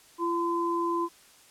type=tone pair together; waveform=sine; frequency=341 / 1021.8 Hz; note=F4 / C6; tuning=-41 / -41 cents; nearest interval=octave + perfect fifth; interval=1900 cents; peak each=-28 / -28 dBFS; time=0.18-1.09 s; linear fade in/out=50 ms; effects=white hiss -56 dBFS RMS until 1.5 s + low-pass 11000 Hz 12 dB/octave